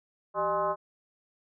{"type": "tone with frequency modulation", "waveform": "sine", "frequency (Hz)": 830.6, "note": "G#5", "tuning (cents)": 0, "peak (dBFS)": -25, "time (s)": [0.34, 0.76], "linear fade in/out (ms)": 50, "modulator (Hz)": 221, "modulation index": 1.8, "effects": []}